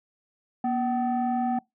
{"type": "tone pair together", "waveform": "sine", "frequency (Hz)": [240, 761.5], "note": ["B3", "F#5"], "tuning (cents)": [-49, 50], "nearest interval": "octave + minor sixth", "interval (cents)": 1999, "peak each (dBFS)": -24, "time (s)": [0.64, 1.59], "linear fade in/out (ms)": 5, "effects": ["noise-tail reverb RT60 0.2 s tail -26 dB re dry", "tanh soft clip ceiling -20 dBFS"]}